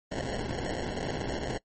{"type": "noise with sample-and-hold", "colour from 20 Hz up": "white", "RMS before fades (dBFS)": -33, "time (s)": [0.11, 1.58], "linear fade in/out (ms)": 10, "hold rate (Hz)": 1225, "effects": ["noise-tail reverb RT60 0.1 s tail -22 dB re dry", "MP3 32 kbps"]}